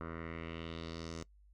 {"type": "tone with low-pass filter sweep", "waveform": "10% pulse", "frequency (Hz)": 82.41, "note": "E2", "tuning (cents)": 0, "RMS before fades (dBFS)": -44, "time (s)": [0.01, 1.23], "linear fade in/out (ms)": 0, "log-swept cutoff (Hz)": [1400, 6700], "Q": 2.6, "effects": ["noise-tail reverb RT60 0.1 s tail -21 dB re dry", "added 50 Hz sine -60 dBFS peak until 1.53 s"]}